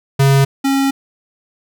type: tone pair in turn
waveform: square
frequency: 137.2 / 272.9 Hz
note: C#3 / C#4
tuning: -17 / -27 cents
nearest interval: octave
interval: 1190 cents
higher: second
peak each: -9 / -13 dBFS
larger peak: first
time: 0.19-0.45 / 0.64-0.91 s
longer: second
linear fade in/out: 10 ms
effects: none